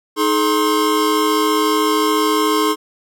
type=tone cluster; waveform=square; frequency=312.4 / 426.3 / 1061 Hz; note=D#4 / G#4 / C6; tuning=+7 / +45 / +24 cents; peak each=-19 dBFS; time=0.16-2.76 s; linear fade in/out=50 ms; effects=none